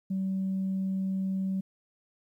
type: tone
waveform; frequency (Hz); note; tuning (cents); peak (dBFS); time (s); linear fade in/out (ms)
sine; 190.9; G3; -46; -26; 0.1-1.61; 10
effects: tanh soft clip ceiling -24 dBFS + 11-bit